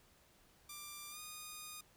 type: tone with pitch glide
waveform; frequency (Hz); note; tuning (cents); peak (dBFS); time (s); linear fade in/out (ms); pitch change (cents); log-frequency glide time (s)
5% pulse; 1183 to 1230.4; D6 to D#6; +12 to -20; -36; 0.69-1.81; 5; +68; 1.1-1.19
effects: pink hiss -68 dBFS RMS until 1.96 s